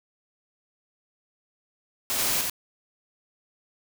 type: noise with echo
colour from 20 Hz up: white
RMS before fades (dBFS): -27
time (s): 2.1-2.41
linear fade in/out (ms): 0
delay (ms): 88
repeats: 1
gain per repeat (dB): -2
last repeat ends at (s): 2.498
effects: none